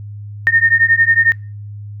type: beating tone pair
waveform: sine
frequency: 1825 / 1836 Hz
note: A#6 / A#6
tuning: -37 / -27 cents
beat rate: 11 Hz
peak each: -12 dBFS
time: 0.47-1.32 s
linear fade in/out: 0 ms
effects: noise-tail reverb RT60 0.4 s tail -25 dB re dry + added 103 Hz sine -27 dBFS peak until 2 s